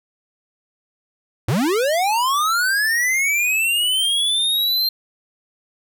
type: linear sweep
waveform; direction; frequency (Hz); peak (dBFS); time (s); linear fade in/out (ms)
square; up; 92.9 to 4186; -17; 1.48-4.89; 5
effects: none